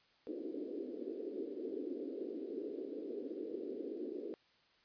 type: band-pass noise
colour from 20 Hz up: white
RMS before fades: -43 dBFS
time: 0.27-4.34 s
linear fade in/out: 0 ms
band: 270 to 450 Hz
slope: 48 dB/octave
effects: white hiss -70 dBFS RMS until 4.84 s + resampled to 11025 Hz